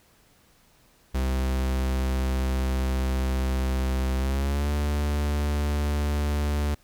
45% pulse tone with pitch glide, 65 to 73.38 Hz, C2 to D2, -11 to -1 cents, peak -23 dBFS, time 1.14-6.75 s, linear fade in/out 10 ms, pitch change +210 cents, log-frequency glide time 4.18-4.7 s, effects pink hiss -60 dBFS RMS until 6.83 s

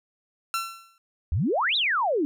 sawtooth tone with exponential decay, 1350 Hz, E6, 41 cents sharp, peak -19 dBFS, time 0.54-0.98 s, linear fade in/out 1 ms, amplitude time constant 95 ms
sine exponential two-way sweep, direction up then down, 67.8 to 4047 to 274.9 Hz, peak -21 dBFS, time 1.32-2.25 s, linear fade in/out 0 ms, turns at 1.76 s
effects none

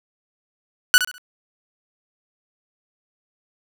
sawtooth tone with echo, 1480 Hz, F#6, in tune, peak -5 dBFS, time 0.94-0.98 s, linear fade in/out 0 ms, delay 67 ms, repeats 3, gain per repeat -11 dB, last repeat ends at 1.181 s, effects none

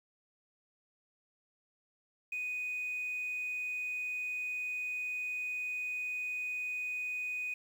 sine tone, 2489 Hz, D#7, in tune, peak -33 dBFS, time 2.32-7.54 s, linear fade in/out 5 ms, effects tanh soft clip ceiling -31 dBFS + 10-bit

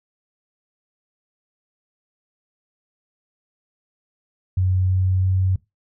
sine tone with pitch steps, 92.7 / 93.24 / 93.78 Hz, F#2 / F#2 / F#2, +4 / +14 / +24 cents, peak -16 dBFS, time 4.57-5.56 s, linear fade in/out 5 ms, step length 330 ms, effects noise-tail reverb RT60 0.2 s tail -20 dB re dry

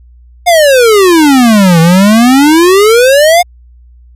square exponential two-way sweep, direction down then up, 724 to 160.7 to 724 Hz, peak -3 dBFS, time 0.46-3.43 s, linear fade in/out 20 ms, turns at 1.8 s, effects added 60 Hz sine -35 dBFS peak until 4.15 s + resampled to 32000 Hz

